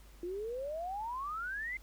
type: exponential sweep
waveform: sine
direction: up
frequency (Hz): 340.4 to 2112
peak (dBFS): -36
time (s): 0.23-1.77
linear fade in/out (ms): 2
effects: added 50 Hz sine -53 dBFS peak until 1.82 s + pink hiss -62 dBFS RMS until 1.82 s